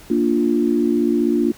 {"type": "chord", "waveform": "sine", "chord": "Bb major", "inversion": "none", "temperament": "equal", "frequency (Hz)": [233.1, 293.7, 349.2], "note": ["Bb3", "D4", "F4"], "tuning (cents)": [0, 0, 0], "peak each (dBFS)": -19, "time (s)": [0.1, 1.52], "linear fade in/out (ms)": 5, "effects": ["pink hiss -44 dBFS RMS until 1.57 s"]}